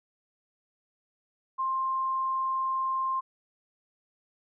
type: tone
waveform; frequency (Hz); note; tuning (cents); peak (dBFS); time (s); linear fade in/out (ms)
sine; 1055; C6; +14; -26; 1.58-3.21; 20
effects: none